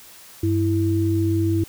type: tone pair together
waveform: sine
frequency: 97.99 / 329.6 Hz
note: G2 / E4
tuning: 0 / 0 cents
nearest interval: octave + major sixth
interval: 2100 cents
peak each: -20 dBFS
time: 0.43-1.64 s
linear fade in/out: 5 ms
effects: white hiss -45 dBFS RMS until 1.68 s